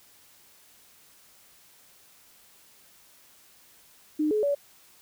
sine tone with pitch steps, 304.4 / 425.4 / 570 Hz, D#4 / G#4 / C#5, -38 / +42 / +48 cents, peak -22 dBFS, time 4.19-4.55 s, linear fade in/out 10 ms, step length 120 ms, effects white hiss -57 dBFS RMS until 5.01 s

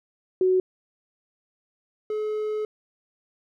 sine / triangle tone pair in turn, 371.4 / 427.4 Hz, F#4 / G#4, +7 / +50 cents, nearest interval major second, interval 243 cents, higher second, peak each -17 / -23 dBFS, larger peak first, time 0.41-0.6 / 2.1-2.65 s, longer second, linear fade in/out 2 ms, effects none

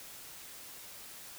silence, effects white hiss -49 dBFS RMS until 1.38 s

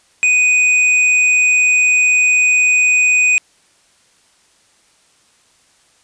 triangle tone with hard clipping, 2489 Hz, D#7, in tune, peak -11 dBFS, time 0.23-3.38 s, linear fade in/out 0 ms, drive 12 dB, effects white hiss -54 dBFS RMS until 6.03 s + resampled to 22050 Hz

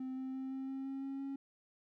triangle tone with pitch steps, 260 / 262 / 263.9 / 265.9 / 267.9 / 269.9 / 272 / 274 Hz, C4 / C4 / C4 / C4 / C4 / C#4 / C#4 / C#4, -11 / +2 / +15 / +28 / +41 / -46 / -33 / -20 cents, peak -36 dBFS, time 0-1.36 s, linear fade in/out 5 ms, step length 170 ms, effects tanh soft clip ceiling -32 dBFS

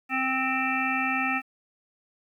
harmonic tone with a mistuned harmonic, 261.6 Hz, C4, in tune, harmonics 1 / 3 / 5 / 7 / 9 / 10, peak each -31 / -31 / -31 / -31 / -31 / -31 dBFS, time 0.09-1.42 s, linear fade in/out 50 ms, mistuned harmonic 10, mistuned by +32 cents, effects 10-bit

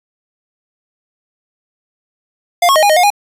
square tone with pitch steps, 701 / 1094 / 624 / 818 / 621 / 716 / 820 Hz, F5 / C#6 / D#5 / G#5 / D#5 / F5 / G#5, +6 / -23 / +5 / -26 / -3 / +43 / -22 cents, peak -8 dBFS, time 2.62-3.103 s, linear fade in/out 5 ms, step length 69 ms, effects resampled to 32000 Hz

